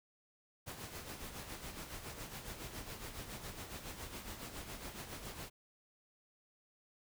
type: noise with tremolo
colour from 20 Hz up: pink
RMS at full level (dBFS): -45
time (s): 0.66-5.5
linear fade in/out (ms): 20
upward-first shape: sine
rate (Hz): 7.2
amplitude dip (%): 55
effects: none